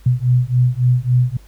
sine beating tone pair, 122.9 / 126.5 Hz, B2 / B2, -8 / +42 cents, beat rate 3.6 Hz, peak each -15 dBFS, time 0.06-1.37 s, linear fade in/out 5 ms, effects added 50 Hz sine -41 dBFS peak until 1.47 s + pink hiss -52 dBFS RMS until 1.47 s

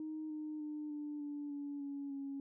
sine tone with pitch steps, 311.1 / 305.9 / 300.9 / 295.9 / 290.9 / 286.1 / 281.4 / 276.7 Hz, D#4 / D#4 / D4 / D4 / D4 / D4 / C#4 / C#4, 0 / -29 / +42 / +13 / -16 / -45 / +26 / -3 cents, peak -39 dBFS, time 0-2.4 s, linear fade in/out 2 ms, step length 300 ms, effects tanh soft clip ceiling -35 dBFS

